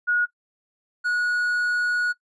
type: tone pair in turn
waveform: sine / triangle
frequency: 1449 / 1457.3 Hz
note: F#6 / F#6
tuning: -37 / -27 cents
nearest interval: unison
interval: 10 cents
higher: second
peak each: -18 / -19 dBFS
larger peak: first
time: 0.07-0.26 / 1.04-2.13 s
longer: second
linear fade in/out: 20 ms
effects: noise-tail reverb RT60 0.1 s tail -19 dB re dry + resampled to 24000 Hz